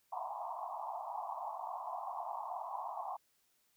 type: band-pass noise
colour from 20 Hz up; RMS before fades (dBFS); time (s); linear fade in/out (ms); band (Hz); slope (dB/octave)
pink; -42; 0.12-3.17; 10; 670 to 1100; 96
effects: white hiss -75 dBFS RMS until 3.76 s